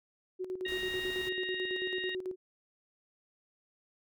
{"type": "tone with tremolo", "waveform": "sine", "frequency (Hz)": 370, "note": "F#4", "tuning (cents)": 0, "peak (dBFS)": -33, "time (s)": [0.39, 2.36], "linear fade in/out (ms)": 20, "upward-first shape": "square", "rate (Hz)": 9.1, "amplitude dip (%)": 65}
{"type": "harmonic tone", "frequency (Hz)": 936, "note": "A#5", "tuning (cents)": 7, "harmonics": [2, 3, 4], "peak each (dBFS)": [-37, -41, -41], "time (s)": [0.65, 2.15], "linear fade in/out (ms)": 5}
{"type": "noise", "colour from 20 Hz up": "pink", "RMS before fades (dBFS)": -48, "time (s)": [0.68, 1.29], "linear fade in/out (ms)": 0}
{"effects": []}